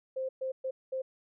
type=tone bursts at uneven times; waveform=sine; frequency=524 Hz; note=C5; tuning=2 cents sharp; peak=-31 dBFS; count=4; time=0.16-0.29 / 0.41-0.52 / 0.64-0.71 / 0.92-1.02 s; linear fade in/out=10 ms; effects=none